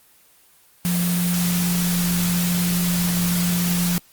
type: tone in noise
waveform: sine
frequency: 175.5 Hz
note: F3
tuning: 9 cents sharp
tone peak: -19 dBFS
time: 0.85-3.98 s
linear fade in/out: 0 ms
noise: white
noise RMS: -26 dBFS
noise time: 0.85-3.98 s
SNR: +4 dB
effects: white hiss -54 dBFS RMS until 4.12 s + Opus 24 kbps